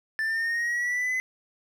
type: linear sweep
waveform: triangle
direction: up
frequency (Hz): 1760 to 2036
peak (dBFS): -23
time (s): 0.19-1.2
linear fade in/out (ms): 0
effects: none